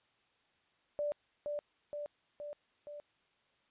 sine tone with echo, 587.3 Hz, D5, in tune, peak -32 dBFS, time 0.99-1.12 s, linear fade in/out 0 ms, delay 470 ms, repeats 4, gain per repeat -3 dB, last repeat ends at 3 s, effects white hiss -73 dBFS RMS until 3.7 s + resampled to 8000 Hz

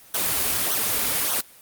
white noise with flanger, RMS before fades -23 dBFS, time 0.14-1.41 s, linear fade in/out 5 ms, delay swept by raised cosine 0.4 to 6.3 ms, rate 1.7 Hz, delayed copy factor -0.7, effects white hiss -49 dBFS RMS until 1.61 s + Opus 32 kbps

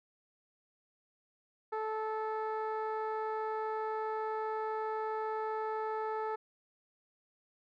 15% pulse tone with low-pass filter, 436.2 Hz, A4, 15 cents flat, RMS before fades -36 dBFS, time 1.72-6.36 s, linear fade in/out 10 ms, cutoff 1100 Hz, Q 0.95, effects none

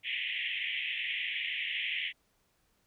pink band-pass noise, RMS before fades -35 dBFS, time 0.03-2.13 s, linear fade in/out 50 ms, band 1900 to 3300 Hz, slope 96 dB/octave, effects pink hiss -73 dBFS RMS until 2.86 s

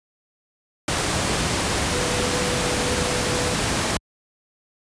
sine tone in noise, 493.9 Hz, B4, in tune, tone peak -28 dBFS, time 1.92-3.54 s, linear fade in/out 2 ms, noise pink, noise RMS -22 dBFS, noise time 0.88-3.97 s, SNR -9 dB, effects high-pass 60 Hz 12 dB/octave + resampled to 22050 Hz

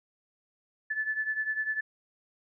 sine beating tone pair, 1738 / 1748 Hz, A6 / A6, -22 / -12 cents, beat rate 10 Hz, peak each -30 / -34 dBFS, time 0.9-1.81 s, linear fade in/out 10 ms, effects none

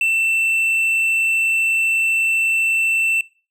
triangle tone, 2676 Hz, E7, 25 cents sharp, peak -13 dBFS, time 0.01-3.21 s, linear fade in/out 2 ms, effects noise-tail reverb RT60 0.4 s tail -25 dB re dry

